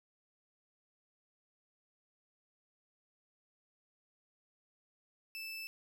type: tone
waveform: 30% pulse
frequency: 2637 Hz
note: E7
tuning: in tune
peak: -39 dBFS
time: 5.35-5.67 s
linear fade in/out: 0 ms
effects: none